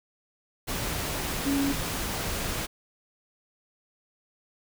sine tone in noise, 278.7 Hz, C#4, 9 cents sharp, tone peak -24 dBFS, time 1.45-1.73 s, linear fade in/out 20 ms, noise pink, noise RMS -31 dBFS, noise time 0.67-2.67 s, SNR +4 dB, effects none

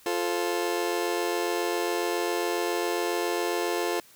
30% pulse chord, F major, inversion none, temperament just, 349.2 / 436.5 / 523.8 Hz, F4 / A4 / C5, 0 / -14 / +2 cents, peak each -26 / -28 / -31 dBFS, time 0.06-4 s, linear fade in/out 2 ms, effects white hiss -55 dBFS RMS until 4.15 s

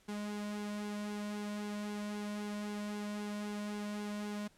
sawtooth tone with flanger, 207.7 Hz, G#3, in tune, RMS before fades -40 dBFS, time 0.08-4.48 s, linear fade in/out 10 ms, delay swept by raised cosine 1.6 to 2.48 ms, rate 3.8 Hz, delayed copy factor -0.55, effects pink hiss -67 dBFS RMS until 4.57 s + low-pass 11000 Hz 12 dB/octave

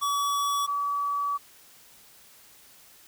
square / sine tone pair in turn, 1139 / 1143.8 Hz, C#6 / D6, +47 / -46 cents, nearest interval unison, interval 7 cents, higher second, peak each -25 dBFS, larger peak neither, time 0.01-0.67 / 0.67-1.38 s, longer second, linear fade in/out 20 ms, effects white hiss -54 dBFS RMS until 3.07 s

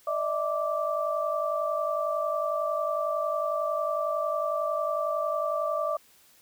sine tone cluster, 596 / 647 / 1171 Hz, D5 / E5 / D6, +25 / -32 / -5 cents, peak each -30 dBFS, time 0.07-5.97 s, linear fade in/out 5 ms, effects white hiss -59 dBFS RMS until 6.41 s

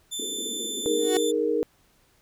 20% pulse tone, 3535 Hz, A7, 7 cents sharp, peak -24 dBFS, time 0.11-1.32 s, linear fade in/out 20 ms
white band-pass noise, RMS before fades -38 dBFS, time 0.19-1.09 s, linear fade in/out 5 ms, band 210 to 480 Hz, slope 96 dB/octave
sine chord, D# suspended fourth, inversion none, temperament just, 311.1 / 414.8 / 466.7 Hz, D#4 / G#4 / A#4, 0 / -2 / +2 cents, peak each -28 / -27 / -24 dBFS, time 0.86-1.63 s, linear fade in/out 0 ms
30% pulse tone with exponential growth, 370 Hz, F#4, in tune, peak -18 dBFS, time 0.95-1.17 s, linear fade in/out 2 ms, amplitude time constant 47 ms
effects pink hiss -63 dBFS RMS until 2.21 s

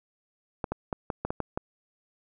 clicks, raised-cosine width 1 ms, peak -15 dBFS, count 8, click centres 0.642 / 0.72 / 0.928 / 1.102 / 1.25 / 1.305 / 1.403 / 1.575 s, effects none

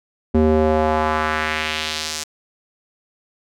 square tone with band-pass filter sweep, 77.78 Hz, D#2, in tune, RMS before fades -19 dBFS, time 0.34-2.24 s, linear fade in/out 10 ms, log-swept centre 300 to 6600 Hz, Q 1.5, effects none

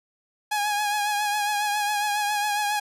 sawtooth tone with vibrato, 830.6 Hz, G#5, in tune, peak -19 dBFS, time 0.51-2.8 s, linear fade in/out 10 ms, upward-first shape triangle, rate 7.3 Hz, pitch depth 43 cents each way, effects resampled to 32000 Hz

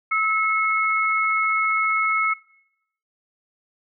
sine tone pair together, 1298 / 2183 Hz, E6 / C#7, -27 / -27 cents, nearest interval major sixth, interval 900 cents, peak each -21 dBFS, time 0.11-2.34 s, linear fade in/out 10 ms, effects noise-tail reverb RT60 0.8 s tail -22 dB re dry

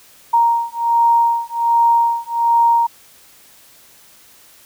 sine beating tone pair, 932.3 / 933.6 Hz, A#5 / A#5, 0 / +2 cents, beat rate 1.3 Hz, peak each -15 dBFS, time 0.33-2.87 s, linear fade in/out 10 ms, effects white hiss -47 dBFS RMS until 4.65 s

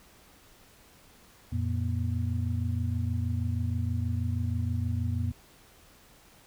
sine tone cluster, 88.2 / 114.5 / 240.4 Hz, F2 / A#2 / B3, +18 / -31 / -46 cents, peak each -29 / -31 / -36 dBFS, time 1.52-5.32 s, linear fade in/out 10 ms, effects pink hiss -57 dBFS RMS until 6.46 s

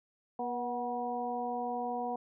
harmonic tone with a mistuned harmonic, 241.3 Hz, B3, 40 cents flat, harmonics 1 / 2 / 3 / 4, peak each -40 / -39 / -35 / -41 dBFS, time 0.39-2.16 s, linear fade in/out 5 ms, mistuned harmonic 3, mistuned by +31 cents, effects none

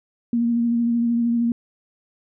sine tone with vibrato, 235 Hz, A#3, 14 cents sharp, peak -17 dBFS, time 0.33-1.52 s, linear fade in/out 2 ms, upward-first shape sine, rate 13 Hz, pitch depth 22 cents each way, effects none

